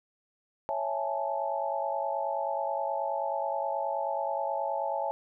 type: chord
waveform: sine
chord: A major seventh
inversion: first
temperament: equal with one note detuned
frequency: 554.4 / 661.2 / 830.6 / 880 Hz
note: C#5 / E5 / G#5 / A5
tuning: 0 / +5 / 0 / 0 cents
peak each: -34 dBFS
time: 0.69-5.11 s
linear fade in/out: 0 ms
effects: none